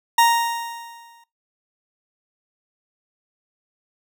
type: tone with exponential decay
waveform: 40% pulse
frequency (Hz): 932.3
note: A#5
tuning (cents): 0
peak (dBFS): -10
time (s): 0.18-1.24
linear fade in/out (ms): 5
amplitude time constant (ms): 230
effects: noise-tail reverb RT60 0.2 s tail -21 dB re dry